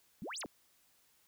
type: exponential two-way sweep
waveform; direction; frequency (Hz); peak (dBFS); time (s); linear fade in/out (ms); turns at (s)
sine; up then down; 161.7 to 11380 to 185.5; -40; 0.22-0.46; 0; 0.4
effects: white hiss -70 dBFS RMS until 1.27 s